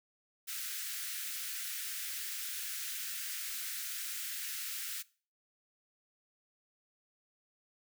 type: high-pass noise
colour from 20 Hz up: white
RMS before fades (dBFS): -40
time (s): 0.47-5.03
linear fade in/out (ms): 20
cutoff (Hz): 1400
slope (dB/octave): 48
effects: noise-tail reverb RT60 0.4 s tail -21 dB re dry